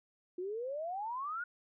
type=exponential sweep; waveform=sine; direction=up; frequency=349.2 to 1480 Hz; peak=-36 dBFS; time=0.38-1.44 s; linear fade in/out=5 ms; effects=none